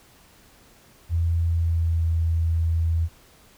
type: tone with pitch glide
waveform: sine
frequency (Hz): 83.9 to 82.41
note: E2 to E2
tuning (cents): +31 to 0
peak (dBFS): -19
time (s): 1.09-3.09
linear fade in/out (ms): 50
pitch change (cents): -31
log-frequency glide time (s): 1.46-2.06
effects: pink hiss -54 dBFS RMS until 3.57 s